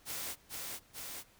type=noise with echo; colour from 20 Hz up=white; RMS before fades=-40 dBFS; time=0.05-0.36 s; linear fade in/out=50 ms; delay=440 ms; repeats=2; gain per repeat=-2 dB; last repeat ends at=1.24 s; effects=pink hiss -64 dBFS RMS until 1.39 s